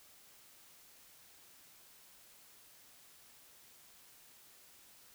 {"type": "silence", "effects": ["white hiss -61 dBFS RMS until 5.14 s"]}